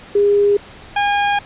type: tone pair in turn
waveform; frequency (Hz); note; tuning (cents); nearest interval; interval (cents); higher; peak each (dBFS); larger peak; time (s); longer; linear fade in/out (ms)
sine / sawtooth; 407.1 / 814.2; G#4 / G#5; -35 / -35; octave; 1200; second; -10; neither; 0.15-0.57 / 0.96-1.39; second; 5
effects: pink hiss -39 dBFS RMS until 1.45 s + resampled to 8000 Hz